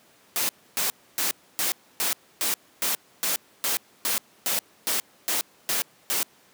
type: noise bursts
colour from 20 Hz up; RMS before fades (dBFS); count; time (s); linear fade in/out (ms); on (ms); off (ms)
white; -25; 15; 0.36-6.23; 0; 130; 280
effects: pink hiss -57 dBFS RMS until 6.53 s + high-pass 200 Hz 12 dB/octave